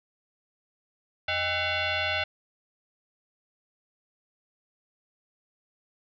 sine tone with frequency modulation, 622.3 Hz, D#5, in tune, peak -25 dBFS, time 1.28-2.24 s, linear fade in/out 5 ms, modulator 709 Hz, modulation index 4.3, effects none

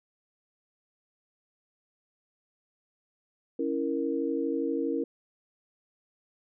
sine chord, A# diminished, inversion first, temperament equal, 277.2 / 329.6 / 466.2 Hz, C#4 / E4 / A#4, 0 / 0 / 0 cents, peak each -31 dBFS, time 3.59-5.04 s, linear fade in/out 5 ms, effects none

